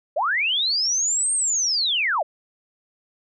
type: linear two-way sweep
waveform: sine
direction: up then down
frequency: 523.3 to 8710 to 523.3 Hz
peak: -19 dBFS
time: 0.16-2.23 s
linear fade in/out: 10 ms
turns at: 1.33 s
effects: none